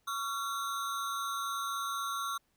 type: ring-modulated tone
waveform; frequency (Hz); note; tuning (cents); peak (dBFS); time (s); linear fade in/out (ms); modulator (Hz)
square; 1244.5; D#6; 0; -31; 0.07-2.38; 10; 122
effects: pink hiss -75 dBFS RMS until 2.56 s